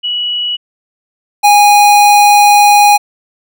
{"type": "tone pair in turn", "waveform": ["sine", "square"], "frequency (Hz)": [2933, 823], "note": ["F#7", "G#5"], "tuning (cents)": [-16, -16], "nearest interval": "octave + minor seventh", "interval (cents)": 2200, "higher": "first", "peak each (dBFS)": [-13, -4], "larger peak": "second", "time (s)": [[0.03, 0.57], [1.43, 2.98]], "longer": "second", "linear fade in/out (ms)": 20, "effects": []}